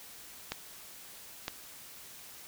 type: clicks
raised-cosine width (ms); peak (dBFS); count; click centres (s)
0.2; -16; 2; 0.52 / 1.481
effects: white hiss -50 dBFS RMS until 2.47 s